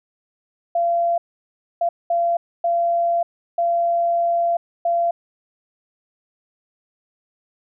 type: tone bursts at uneven times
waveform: sine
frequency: 685 Hz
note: F5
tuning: 34 cents flat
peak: -16 dBFS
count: 6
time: 0.75-1.18 / 1.81-1.89 / 2.1-2.37 / 2.64-3.23 / 3.58-4.57 / 4.85-5.11 s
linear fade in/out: 5 ms
effects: none